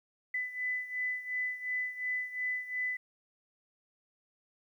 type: beating tone pair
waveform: sine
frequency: 2000 / 2002.8 Hz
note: B6 / B6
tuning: +21 / +24 cents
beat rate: 2.8 Hz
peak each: -34 / -38 dBFS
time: 0.34-2.97 s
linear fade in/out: 5 ms
effects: 11-bit